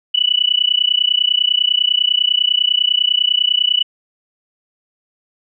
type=tone with amplitude modulation; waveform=sine; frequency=2960 Hz; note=F#7; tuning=in tune; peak=-8 dBFS; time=0.14-3.83 s; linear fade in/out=10 ms; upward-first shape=sine; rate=30 Hz; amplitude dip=100%; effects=none